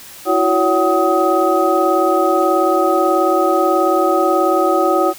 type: tone cluster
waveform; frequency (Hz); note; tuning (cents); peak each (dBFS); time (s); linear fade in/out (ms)
sine; 330.6 / 369 / 564 / 754 / 1260; E4 / F#4 / C#5 / F#5 / D#6; +5 / -5 / +30 / +32 / +21; -18; 0.25-5.14; 50
effects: white hiss -37 dBFS RMS until 5.18 s